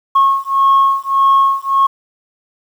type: beating tone pair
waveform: sine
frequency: 1090 / 1091.7 Hz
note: C#6 / C#6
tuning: -29 / -27 cents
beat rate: 1.7 Hz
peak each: -11 dBFS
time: 0.15-1.87 s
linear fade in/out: 10 ms
effects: tanh soft clip ceiling -4 dBFS + 7-bit